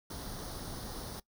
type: noise with comb filter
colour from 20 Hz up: pink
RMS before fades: -42 dBFS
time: 0.1-1.2 s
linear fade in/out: 5 ms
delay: 0.2 ms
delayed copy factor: +0.7
effects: noise-tail reverb RT60 0.1 s tail -20 dB re dry